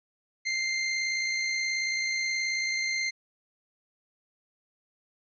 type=tone with amplitude modulation; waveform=sawtooth; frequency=2093 Hz; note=C7; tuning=in tune; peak=-22 dBFS; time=0.45-3.11 s; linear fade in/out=20 ms; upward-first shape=sine; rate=58.6 Hz; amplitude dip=30%; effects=resampled to 16000 Hz